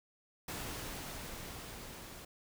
pink noise with level ramp, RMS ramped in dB -41 to -50 dBFS, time 0.48-2.25 s, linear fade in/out 5 ms, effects none

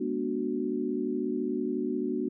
sine chord, G# half-diminished seventh, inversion none, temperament equal with one note detuned, 207.7 / 242.3 / 293.7 / 370 Hz, G#3 / B3 / D4 / F#4, 0 / -33 / 0 / 0 cents, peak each -37 / -32 / -33 / -32 dBFS, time 0-2.29 s, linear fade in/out 10 ms, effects none

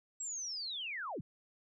sine linear sweep, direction down, 7730 to 86.4 Hz, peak -38 dBFS, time 0.2-1.21 s, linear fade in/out 5 ms, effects none

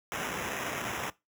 white noise with sample-and-hold, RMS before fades -35 dBFS, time 0.12-1.1 s, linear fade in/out 0 ms, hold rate 4410 Hz, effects noise-tail reverb RT60 0.2 s tail -19 dB re dry + high-pass 80 Hz 12 dB/octave

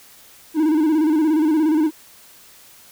triangle tone with vibrato, 311.1 Hz, D#4, in tune, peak -12 dBFS, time 0.54-1.91 s, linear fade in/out 50 ms, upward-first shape square, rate 17 Hz, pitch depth 63 cents each way, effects white hiss -47 dBFS RMS until 2.91 s

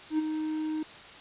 triangle tone with ADSR envelope, 311.1 Hz, D#4, in tune, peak -20 dBFS, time 0.1-0.83 s, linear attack 86 ms, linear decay 19 ms, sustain -7 dB, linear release 4 ms, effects white hiss -47 dBFS RMS until 1.2 s + resampled to 8000 Hz

